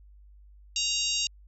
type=harmonic tone with a mistuned harmonic; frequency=932.3 Hz; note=A#5; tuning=in tune; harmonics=3 / 4 / 5 / 6 / 7 / 8; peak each=-31 / -32 / -33 / -34 / -34 / -35 dBFS; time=0.76-1.27 s; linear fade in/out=2 ms; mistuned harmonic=4; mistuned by=+24 cents; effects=added 50 Hz sine -50 dBFS peak until 1.47 s